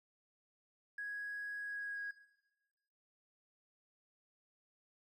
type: tone with pitch glide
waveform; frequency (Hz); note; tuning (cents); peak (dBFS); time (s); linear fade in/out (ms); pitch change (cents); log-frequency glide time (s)
triangle; 1661.2 to 1649.7; G#6 to G#6; 0 to -12; -36; 0.98-2.11; 5; -12; 1.58-1.95
effects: noise-tail reverb RT60 1.0 s tail -17 dB re dry + tanh soft clip ceiling -38 dBFS